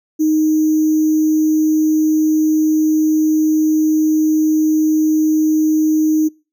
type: tone with sample-and-hold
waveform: sine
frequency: 311.1 Hz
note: D#4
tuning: in tune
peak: -11 dBFS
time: 0.19-6.29 s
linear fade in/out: 20 ms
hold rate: 6300 Hz
effects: noise-tail reverb RT60 0.3 s tail -24 dB re dry